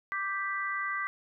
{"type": "chord", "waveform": "sine", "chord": "G major", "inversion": "second", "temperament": "equal", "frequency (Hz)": [1174.7, 1568, 1975.5], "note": ["D6", "G6", "B6"], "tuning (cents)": [0, 0, 0], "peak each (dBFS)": [-34, -36, -34], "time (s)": [0.12, 1.07], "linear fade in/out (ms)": 0, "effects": []}